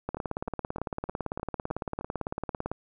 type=two click trains; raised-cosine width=1 ms; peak=-17 / -23 dBFS; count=48 / 7; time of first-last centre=0.09-2.716 / 0.17-2.01 s; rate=17.9 / 3.26 Hz; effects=none